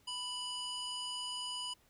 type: harmonic tone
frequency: 987.8 Hz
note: B5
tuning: in tune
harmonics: 1 / 3 / 5 / 7 / 9 / 10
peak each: -46 / -40 / -45 / -53 / -51 / -54 dBFS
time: 0.07-1.74 s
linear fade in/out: 10 ms
effects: pink hiss -69 dBFS RMS until 1.89 s

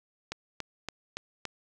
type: click train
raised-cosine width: 0.2 ms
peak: -17 dBFS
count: 5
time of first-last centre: 0.32-1.453 s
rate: 3.53 Hz
effects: none

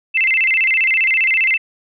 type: tone with vibrato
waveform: sine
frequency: 2349 Hz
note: D7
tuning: in tune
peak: -12 dBFS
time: 0.14-1.58 s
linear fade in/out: 20 ms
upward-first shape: square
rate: 15 Hz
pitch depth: 210 cents each way
effects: none

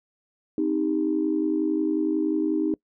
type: tone cluster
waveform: sine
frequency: 260.7 / 311.7 / 397.4 Hz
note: C4 / D#4 / G4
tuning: -6 / +3 / +24 cents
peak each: -29 / -22 / -29 dBFS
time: 0.58-2.74 s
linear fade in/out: 2 ms
effects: noise-tail reverb RT60 0.1 s tail -24 dB re dry + tanh soft clip ceiling -12 dBFS

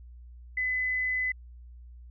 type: tone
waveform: sine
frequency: 2013 Hz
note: B6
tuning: 33 cents sharp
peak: -26 dBFS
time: 0.57-1.32 s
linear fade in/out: 5 ms
effects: added 60 Hz sine -45 dBFS peak until 2.1 s

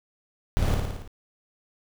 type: noise with echo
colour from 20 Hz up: brown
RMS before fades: -23 dBFS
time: 0.57-0.74 s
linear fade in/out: 0 ms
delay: 56 ms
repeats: 6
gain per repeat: -3 dB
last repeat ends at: 1.076 s
effects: none

